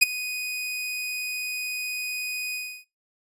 sawtooth tone with ADSR envelope, 2489 Hz, D#7, in tune, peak -7 dBFS, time 0.01-2.85 s, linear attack 17 ms, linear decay 14 ms, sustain -18 dB, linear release 310 ms, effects noise-tail reverb RT60 0.2 s tail -20 dB re dry + resampled to 32000 Hz

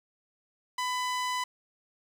sawtooth tone, 1000 Hz, B5, 21 cents sharp, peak -25 dBFS, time 0.78-1.44 s, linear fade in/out 5 ms, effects low-pass 9000 Hz 12 dB/octave + 9-bit

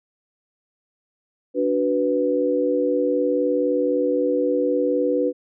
sine chord, B minor, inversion first, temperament equal with one note detuned, 290.6 / 370 / 493.9 Hz, D4 / F#4 / B4, -18 / 0 / 0 cents, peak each -23 / -25 / -20 dBFS, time 1.54-5.33 s, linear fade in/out 50 ms, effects none

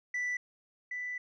sine tone pair in turn, 1975.5 / 1984.2 Hz, B6 / B6, 0 / +8 cents, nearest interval unison, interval 8 cents, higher second, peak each -28 / -34 dBFS, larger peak first, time 0.14-0.37 / 0.91-1.18 s, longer second, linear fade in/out 5 ms, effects tanh soft clip ceiling -30 dBFS

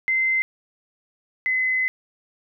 sine tone pair in turn, 2070 / 2034 Hz, C7 / C7, -19 / -50 cents, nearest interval unison, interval 31 cents, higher first, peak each -18 / -19 dBFS, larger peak first, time 0.08-0.42 / 1.46-1.88 s, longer second, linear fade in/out 0 ms, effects none

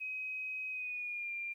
sine tone with pitch glide, 2529 to 2387 Hz, D#7 to D7, +28 to +28 cents, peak -37 dBFS, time 0-1.54 s, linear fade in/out 20 ms, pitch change -100 cents, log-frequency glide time 0.7-1.32 s, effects 12-bit

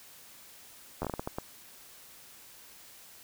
slowing click train, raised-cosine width 1 ms, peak -19 dBFS, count 9, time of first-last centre 1.02-1.385 s, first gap 11 ms, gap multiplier 1.39, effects white hiss -53 dBFS RMS until 3.23 s

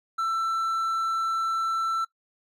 triangle tone, 1335 Hz, E6, 22 cents sharp, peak -22 dBFS, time 0.18-2.05 s, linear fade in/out 10 ms, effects noise-tail reverb RT60 0.1 s tail -18 dB re dry

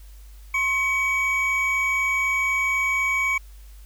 triangle tone pair together, 1069.4 / 2266 Hz, C6 / C#7, +37 / +37 cents, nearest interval octave + minor second, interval 1300 cents, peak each -26 / -19 dBFS, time 0.54-3.38 s, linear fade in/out 5 ms, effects added 50 Hz sine -41 dBFS peak until 3.85 s + white hiss -56 dBFS RMS until 3.85 s

